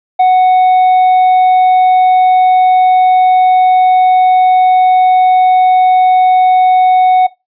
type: tone with hard clipping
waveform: sine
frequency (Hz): 740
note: F#5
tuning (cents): 0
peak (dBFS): -5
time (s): 0.19-7.27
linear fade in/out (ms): 10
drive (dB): 2
effects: noise-tail reverb RT60 0.2 s tail -19 dB re dry + resampled to 11025 Hz